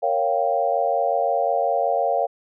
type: chord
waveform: sine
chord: G half-diminished seventh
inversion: first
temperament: equal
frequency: 466.2 / 554.4 / 698.5 / 784 Hz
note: Bb4 / Db5 / F5 / G5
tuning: 0 / 0 / 0 / 0 cents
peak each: -27 / -23 / -22 / -25 dBFS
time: 0.02-2.27 s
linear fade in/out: 20 ms
effects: none